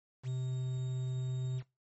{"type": "tone with quantisation", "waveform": "triangle", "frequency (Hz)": 128.6, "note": "C3", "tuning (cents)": -30, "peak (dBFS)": -31, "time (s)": [0.23, 1.63], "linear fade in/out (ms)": 50, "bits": 9, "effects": ["noise-tail reverb RT60 0.2 s tail -18 dB re dry", "MP3 32 kbps"]}